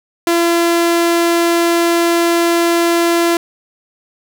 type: tone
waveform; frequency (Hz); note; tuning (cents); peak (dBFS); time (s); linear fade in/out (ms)
sawtooth; 340; F4; -46; -7; 0.27-3.37; 2
effects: none